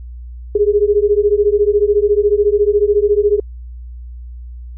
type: beating tone pair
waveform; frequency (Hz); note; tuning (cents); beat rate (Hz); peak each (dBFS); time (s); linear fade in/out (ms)
sine; 405.7 / 419.7; G#4 / G#4; -41 / +18; 14; -13; 0.55-3.4; 5
effects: added 60 Hz sine -28 dBFS peak until 4.77 s